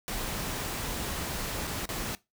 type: noise with dropouts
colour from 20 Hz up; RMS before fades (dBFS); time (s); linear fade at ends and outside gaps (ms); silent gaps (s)
pink; -34; 0.08-2.15; 0; 1.671-1.675 / 1.855-1.89
effects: noise-tail reverb RT60 0.2 s tail -19 dB re dry